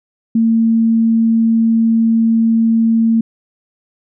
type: tone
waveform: sine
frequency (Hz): 226.6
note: A#3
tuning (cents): -49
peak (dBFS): -9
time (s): 0.35-3.21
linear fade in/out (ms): 5
effects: none